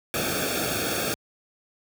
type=noise with comb filter; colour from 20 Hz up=pink; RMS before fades=-27 dBFS; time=0.14-1.14 s; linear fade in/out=0 ms; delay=1 ms; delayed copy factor=-0.95; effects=high-pass 60 Hz 12 dB/octave